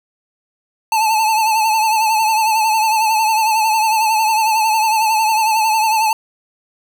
square tone with vibrato, 876 Hz, A5, 8 cents flat, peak -13 dBFS, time 0.92-6.13 s, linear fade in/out 2 ms, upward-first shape triangle, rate 11 Hz, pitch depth 65 cents each way, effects none

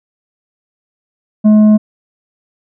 sine tone with tanh clipping, 213.2 Hz, G#3, 46 cents sharp, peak -5 dBFS, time 1.44-1.78 s, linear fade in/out 20 ms, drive 6 dB, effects none

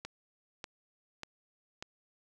click train, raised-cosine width 0.2 ms, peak -23 dBFS, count 4, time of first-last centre 0.05-1.825 s, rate 1.69 Hz, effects none

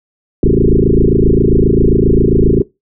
sine tone with frequency modulation, 204.5 Hz, G#3, 26 cents flat, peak -6 dBFS, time 0.43-2.62 s, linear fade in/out 2 ms, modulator 27.5 Hz, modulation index 7.8, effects noise-tail reverb RT60 0.2 s tail -20 dB re dry

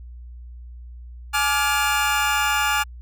25% pulse chord, D diminished, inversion second, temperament just, 845.8 / 1174.7 / 1409.6 Hz, Ab5 / D6 / F6, +31 / 0 / +16 cents, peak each -19 / -21 / -19 dBFS, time 1.33-2.84 s, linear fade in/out 20 ms, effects added 60 Hz sine -36 dBFS peak until 3.01 s

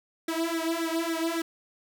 sawtooth tone with flanger, 329.6 Hz, E4, in tune, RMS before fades -29 dBFS, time 0.28-1.42 s, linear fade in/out 5 ms, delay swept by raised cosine 0.52 to 2.82 ms, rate 3.6 Hz, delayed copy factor +0.95, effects none

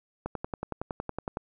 click train, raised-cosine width 1 ms, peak -18 dBFS, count 13, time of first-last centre 0.26-1.371 s, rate 10.8 Hz, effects none

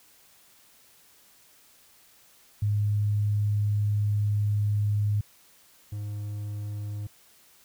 sine / triangle tone pair in turn, 103.83 / 103.83 Hz, G#2 / G#2, 0 / 0 cents, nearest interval unison, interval 0 cents, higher neither, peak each -22 / -29 dBFS, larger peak first, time 2.62-5.21 / 5.92-7.07 s, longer first, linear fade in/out 5 ms, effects white hiss -58 dBFS RMS until 7.64 s

